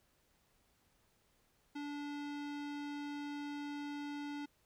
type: tone with low-pass filter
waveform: square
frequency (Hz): 289.8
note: D4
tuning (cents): -23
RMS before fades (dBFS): -43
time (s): 1.75-4.46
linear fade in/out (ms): 10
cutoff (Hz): 4300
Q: 0.92
effects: pink hiss -74 dBFS RMS until 4.65 s